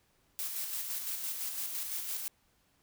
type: noise with tremolo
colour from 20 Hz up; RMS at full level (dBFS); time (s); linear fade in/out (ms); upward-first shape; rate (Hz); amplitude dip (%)
blue; -36; 0.39-2.28; 0; square; 5.9; 35
effects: pink hiss -71 dBFS RMS until 2.82 s

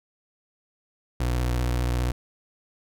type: tone with vibrato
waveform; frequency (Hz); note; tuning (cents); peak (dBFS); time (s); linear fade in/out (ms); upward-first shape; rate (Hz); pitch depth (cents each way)
30% pulse; 61; B1; -21; -20; 1.2-2.12; 5; triangle; 15; 66
effects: none

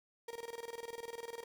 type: tone with tremolo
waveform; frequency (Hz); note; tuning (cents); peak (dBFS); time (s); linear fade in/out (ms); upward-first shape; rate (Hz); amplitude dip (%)
35% pulse; 466.2; A#4; 0; -39; 0.28-1.44; 5; square; 20; 80
effects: none

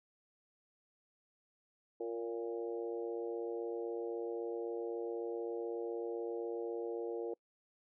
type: harmonic tone with a mistuned harmonic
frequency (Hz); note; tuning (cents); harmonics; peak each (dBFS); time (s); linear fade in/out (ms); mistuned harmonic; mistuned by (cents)
116.1; A#2; -7; 3 / 4 / 5 / 6 / 7; -41 / -39 / -48 / -53 / -54; 2-7.34; 5; 5; -26
effects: noise-tail reverb RT60 0.1 s tail -26 dB re dry

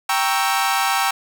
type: chord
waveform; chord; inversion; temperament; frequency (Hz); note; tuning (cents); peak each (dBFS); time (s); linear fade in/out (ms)
sawtooth; G diminished seventh; none; equal; 784 / 932.3 / 1108.7 / 1318.5; G5 / Bb5 / Db6 / Fb6; 0 / 0 / 0 / 0; -17 / -20 / -21 / -20; 0.09-1.11; 5
effects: none

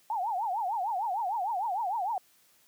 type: tone with vibrato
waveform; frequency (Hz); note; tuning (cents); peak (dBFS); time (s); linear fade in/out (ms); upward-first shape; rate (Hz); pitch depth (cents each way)
sine; 821; G#5; -20; -28; 0.1-2.18; 2; triangle; 6.6; 290
effects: white hiss -64 dBFS RMS until 2.67 s + high-pass 100 Hz 12 dB/octave

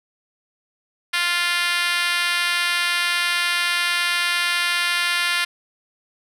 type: tone with high-pass filter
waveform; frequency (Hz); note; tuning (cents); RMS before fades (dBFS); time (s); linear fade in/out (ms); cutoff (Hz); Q
5% pulse; 349.2; F4; 0; -21; 1.13-5.45; 10; 1500; 1.3
effects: low-pass 11000 Hz 12 dB/octave

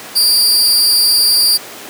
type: tone with amplitude modulation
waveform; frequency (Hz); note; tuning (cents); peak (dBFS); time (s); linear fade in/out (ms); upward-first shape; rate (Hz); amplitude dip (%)
sawtooth; 4721; D8; +8; -3; 0.15-1.58; 20; sine; 282; 60
effects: pink hiss -30 dBFS RMS until 1.89 s + high-pass 300 Hz 12 dB/octave

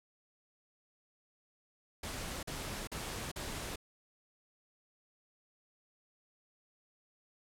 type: noise bursts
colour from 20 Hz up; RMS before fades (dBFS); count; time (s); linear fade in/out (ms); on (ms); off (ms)
pink; -41; 4; 2.03-3.759; 5; 400; 43
effects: low-pass 12000 Hz 12 dB/octave

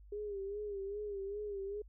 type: tone with vibrato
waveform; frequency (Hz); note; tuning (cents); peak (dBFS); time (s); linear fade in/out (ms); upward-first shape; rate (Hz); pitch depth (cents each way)
sine; 404.6; G#4; -45; -38; 0.12-1.82; 5; sine; 2.5; 69
effects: added 50 Hz sine -54 dBFS peak until 1.88 s

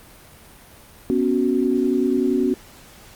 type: chord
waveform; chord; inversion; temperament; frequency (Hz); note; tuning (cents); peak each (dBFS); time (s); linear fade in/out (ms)
sine; B suspended second; none; equal; 246.9 / 277.2 / 370; B3 / C#4 / F#4; 0 / 0 / 0; -21; 1.1-2.54; 0
effects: pink hiss -46 dBFS RMS until 3.15 s + Opus 32 kbps

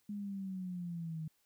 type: linear sweep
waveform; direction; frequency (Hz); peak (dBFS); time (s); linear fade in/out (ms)
sine; down; 207.7 to 155.56; -38; 0.09-1.28; 5
effects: white hiss -75 dBFS RMS until 1.45 s

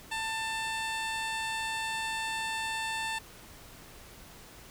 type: tone with low-pass filter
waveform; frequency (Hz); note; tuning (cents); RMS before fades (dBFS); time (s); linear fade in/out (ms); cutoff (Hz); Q
15% pulse; 890; A5; +20; -34; 0.11-3.19; 10; 8400; 0.95
effects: pink hiss -51 dBFS RMS until 4.7 s

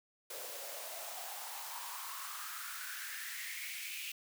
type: noise with high-pass filter sweep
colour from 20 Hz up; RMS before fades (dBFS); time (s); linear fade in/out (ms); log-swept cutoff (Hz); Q
white; -44; 0.3-4.12; 5; 480 to 2600; 5.4
effects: none

